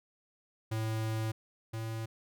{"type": "tone pair in turn", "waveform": "square", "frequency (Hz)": [110.6, 112.14], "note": ["A2", "A2"], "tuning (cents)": [9, 33], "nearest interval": "unison", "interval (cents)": 24, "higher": "second", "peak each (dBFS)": [-32, -36], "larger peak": "first", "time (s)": [[0.71, 1.32], [1.73, 2.06]], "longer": "first", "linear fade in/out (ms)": 10, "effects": []}